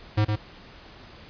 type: tone with echo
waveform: square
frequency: 106.1 Hz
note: G#2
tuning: 38 cents sharp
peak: -19 dBFS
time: 0.17-0.25 s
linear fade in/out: 10 ms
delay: 110 ms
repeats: 1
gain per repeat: -4 dB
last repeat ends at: 0.36 s
effects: pink hiss -47 dBFS RMS until 1.29 s + resampled to 11025 Hz